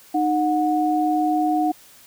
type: tone pair together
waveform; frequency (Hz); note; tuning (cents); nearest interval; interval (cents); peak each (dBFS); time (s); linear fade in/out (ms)
sine; 307.4 / 731.1; D#4 / F#5; -21 / -21; octave + minor third; 1500; -20; 0.14-1.72; 10
effects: white hiss -49 dBFS RMS until 2.06 s